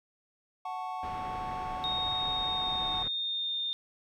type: chord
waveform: triangle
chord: F# minor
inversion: none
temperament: equal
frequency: 740 / 880 / 1108.7 Hz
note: F#5 / A5 / C#6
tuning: 0 / 0 / 0 cents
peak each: -35 / -38 / -38 dBFS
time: 0.65-3.03 s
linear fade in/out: 5 ms
type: low-pass noise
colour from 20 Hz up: pink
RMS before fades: -43 dBFS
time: 1.03-3.08 s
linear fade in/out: 2 ms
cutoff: 2100 Hz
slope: 12 dB/octave
type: tone with pitch glide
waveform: sine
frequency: 3721 to 3634 Hz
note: A#7 to A#7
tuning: -4 to -45 cents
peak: -30 dBFS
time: 1.84-3.73 s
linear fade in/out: 0 ms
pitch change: -41 cents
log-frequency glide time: 2.28-3.56 s
effects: none